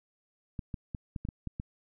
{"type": "clicks", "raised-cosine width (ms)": 5, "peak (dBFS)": -23, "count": 8, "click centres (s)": [0.592, 0.742, 0.948, 1.162, 1.251, 1.288, 1.473, 1.599], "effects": []}